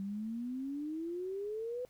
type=exponential sweep; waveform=sine; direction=up; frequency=192.4 to 506 Hz; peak=-36 dBFS; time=0-1.85 s; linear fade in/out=0 ms; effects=pink hiss -68 dBFS RMS until 1.89 s